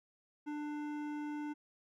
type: tone with hard clipping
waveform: triangle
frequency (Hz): 297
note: D4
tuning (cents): +20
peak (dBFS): -40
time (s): 0.46-1.54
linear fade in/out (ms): 20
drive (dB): 17
effects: none